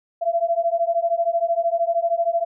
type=beating tone pair; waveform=sine; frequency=670 / 683 Hz; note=E5 / F5; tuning=+28 / -39 cents; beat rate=13 Hz; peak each=-21 dBFS; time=0.21-2.45 s; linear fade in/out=20 ms; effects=none